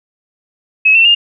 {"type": "tone with pitch steps", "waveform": "sine", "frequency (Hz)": [2570, 2692, 2819], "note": ["E7", "E7", "F7"], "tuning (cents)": [-45, 36, 16], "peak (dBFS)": -5, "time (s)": [0.85, 1.15], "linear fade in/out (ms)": 10, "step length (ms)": 100, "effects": []}